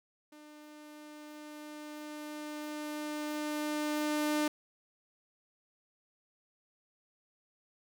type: tone with level ramp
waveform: sawtooth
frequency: 300.5 Hz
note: D4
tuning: 40 cents sharp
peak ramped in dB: -48 to -24 dBFS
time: 0.32-4.48 s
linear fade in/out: 5 ms
effects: none